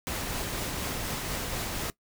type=noise with tremolo; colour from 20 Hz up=pink; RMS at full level=-32 dBFS; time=0.07-1.9 s; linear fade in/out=0 ms; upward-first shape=triangle; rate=4.1 Hz; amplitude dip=25%; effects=noise-tail reverb RT60 0.1 s tail -20 dB re dry